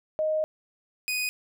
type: tone pair in turn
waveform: sine / sawtooth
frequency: 622.3 / 2489 Hz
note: D#5 / D#7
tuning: 0 / 0 cents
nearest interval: 2 octaves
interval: 2400 cents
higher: second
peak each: -23 dBFS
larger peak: neither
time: 0.19-0.44 / 1.08-1.29 s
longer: first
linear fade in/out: 0 ms
effects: none